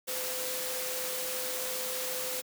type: tone in noise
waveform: sine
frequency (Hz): 510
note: C5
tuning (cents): -44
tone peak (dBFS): -39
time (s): 0.07-2.42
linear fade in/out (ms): 20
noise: white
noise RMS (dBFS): -35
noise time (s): 0.07-2.42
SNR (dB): -7
effects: high-pass 200 Hz 12 dB/octave